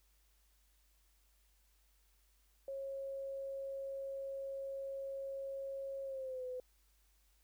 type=tone with pitch glide; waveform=sine; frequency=545 to 505.6 Hz; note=C#5 to B4; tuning=-29 to +41 cents; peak=-40 dBFS; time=2.68-6.6 s; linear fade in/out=2 ms; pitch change=-130 cents; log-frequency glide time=6.04-6.45 s; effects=added 50 Hz sine -70 dBFS peak until 7.43 s + white hiss -75 dBFS RMS until 7.43 s